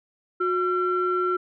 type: tone pair together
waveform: sine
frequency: 363.2 / 1357.1 Hz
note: F#4 / E6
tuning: -32 / +50 cents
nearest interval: octave + major seventh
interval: 2282 cents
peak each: -23 dBFS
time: 0.4-1.37 s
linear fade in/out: 10 ms
effects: tanh soft clip ceiling -14 dBFS